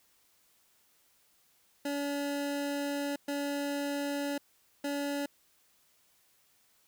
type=tone bursts at uneven times; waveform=25% pulse; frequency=284.9 Hz; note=C#4; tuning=48 cents sharp; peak=-28 dBFS; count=3; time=1.85-3.16 / 3.28-4.38 / 4.84-5.26 s; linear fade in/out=5 ms; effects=white hiss -68 dBFS RMS until 6.87 s